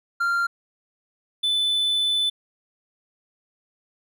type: tone pair in turn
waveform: triangle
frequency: 1388 / 3505 Hz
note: F6 / A7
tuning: -11 / -7 cents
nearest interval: octave + major third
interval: 1604 cents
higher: second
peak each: -18 dBFS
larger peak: neither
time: 0.2-0.47 / 1.43-2.3 s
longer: second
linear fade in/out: 10 ms
effects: none